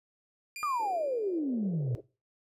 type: tone with exponential decay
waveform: sawtooth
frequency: 2400 Hz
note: D7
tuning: 37 cents sharp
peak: -34 dBFS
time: 0.56-1.39 s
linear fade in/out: 1 ms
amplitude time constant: 180 ms
type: exponential sweep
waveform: sine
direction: down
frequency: 1244.5 to 115.8 Hz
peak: -28 dBFS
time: 0.63-1.95 s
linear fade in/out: 0 ms
type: band-pass noise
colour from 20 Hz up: pink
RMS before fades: -46 dBFS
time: 0.79-2.01 s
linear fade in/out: 10 ms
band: 330 to 570 Hz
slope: 48 dB/octave
effects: noise-tail reverb RT60 0.3 s tail -18 dB re dry + resampled to 32000 Hz